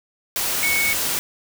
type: tone in noise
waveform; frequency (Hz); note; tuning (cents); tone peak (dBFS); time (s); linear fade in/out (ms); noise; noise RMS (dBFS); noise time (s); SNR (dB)
sine; 2218; C#7; 0; -19; 0.63-0.93; 0; white; -23; 0.36-1.19; +1
effects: none